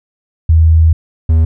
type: tone pair in turn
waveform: sine / triangle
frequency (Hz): 80.7 / 80.41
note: E2 / E2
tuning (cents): -36 / -42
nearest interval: unison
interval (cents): 6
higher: first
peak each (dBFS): -4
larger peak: neither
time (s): 0.49-0.93 / 1.29-1.45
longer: first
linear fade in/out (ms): 5
effects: none